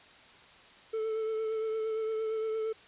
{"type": "tone with vibrato", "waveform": "triangle", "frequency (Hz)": 440.3, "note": "A4", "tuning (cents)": 1, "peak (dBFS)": -28, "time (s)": [0.93, 2.73], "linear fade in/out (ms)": 10, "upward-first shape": "triangle", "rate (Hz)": 8.7, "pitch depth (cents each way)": 26, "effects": ["white hiss -55 dBFS RMS until 2.87 s", "resampled to 8000 Hz"]}